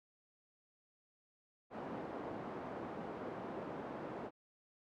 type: band-pass noise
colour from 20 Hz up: pink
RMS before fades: -45 dBFS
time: 1.7-4.31 s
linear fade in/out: 50 ms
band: 240 to 900 Hz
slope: 12 dB/octave
effects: none